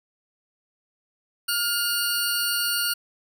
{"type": "tone pair together", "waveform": "20% pulse", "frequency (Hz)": [1416, 4496], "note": ["F6", "C#8"], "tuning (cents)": [23, 24], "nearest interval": "octave + minor sixth", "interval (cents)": 2001, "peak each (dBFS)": -20, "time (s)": [1.48, 2.94], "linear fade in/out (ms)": 10, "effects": []}